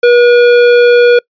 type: tone with tanh clipping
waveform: sine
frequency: 482.6 Hz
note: B4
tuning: 40 cents flat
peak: -5 dBFS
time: 0.03-1.19 s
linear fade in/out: 5 ms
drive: 17 dB
effects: noise-tail reverb RT60 0.1 s tail -26 dB re dry + resampled to 11025 Hz